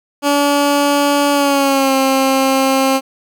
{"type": "tone with pitch glide", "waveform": "15% pulse", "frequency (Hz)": [286.4, 267.2], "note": ["D4", "C4"], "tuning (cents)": [-43, 36], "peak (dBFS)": -5, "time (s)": [0.22, 3.01], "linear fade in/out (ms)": 50, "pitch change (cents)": -121, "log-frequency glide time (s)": [1.32, 1.94], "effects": []}